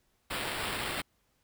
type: noise with sample-and-hold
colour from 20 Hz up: violet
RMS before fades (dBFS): -35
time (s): 0.3-1.02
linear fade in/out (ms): 10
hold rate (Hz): 6300
effects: pink hiss -73 dBFS RMS until 1.43 s